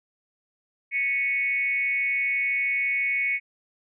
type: tone with frequency modulation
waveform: sine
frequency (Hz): 2217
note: C#7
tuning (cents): 0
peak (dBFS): -22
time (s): 0.91-3.4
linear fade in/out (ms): 50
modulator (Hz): 267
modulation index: 0.58
effects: none